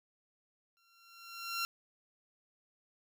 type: tone with exponential growth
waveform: 15% pulse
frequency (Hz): 1369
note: F6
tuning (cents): -35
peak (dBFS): -25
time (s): 0.77-1.65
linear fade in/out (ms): 0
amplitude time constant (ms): 190
effects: none